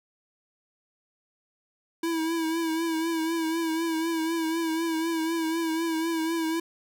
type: tone with vibrato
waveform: square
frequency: 326.7 Hz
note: E4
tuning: 15 cents flat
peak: -26 dBFS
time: 2.03-6.6 s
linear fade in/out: 5 ms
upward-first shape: triangle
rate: 4 Hz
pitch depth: 53 cents each way
effects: none